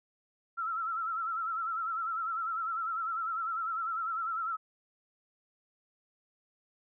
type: tone with vibrato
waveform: sine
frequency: 1328 Hz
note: E6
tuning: 12 cents sharp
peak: -31 dBFS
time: 0.57-4.57 s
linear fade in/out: 20 ms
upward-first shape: sine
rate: 10 Hz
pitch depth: 76 cents each way
effects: none